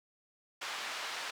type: band-pass noise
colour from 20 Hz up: pink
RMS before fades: -40 dBFS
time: 0.61-1.31 s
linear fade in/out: 10 ms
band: 990 to 4900 Hz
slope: 12 dB/octave
effects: none